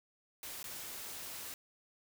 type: noise with dropouts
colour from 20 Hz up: white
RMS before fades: -45 dBFS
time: 0.43-1.54 s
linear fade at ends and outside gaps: 1 ms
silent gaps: 0.629-0.641 s
effects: none